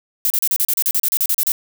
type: noise bursts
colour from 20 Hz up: violet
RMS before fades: -17 dBFS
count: 15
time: 0.25-1.519 s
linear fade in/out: 0 ms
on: 51 ms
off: 36 ms
effects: none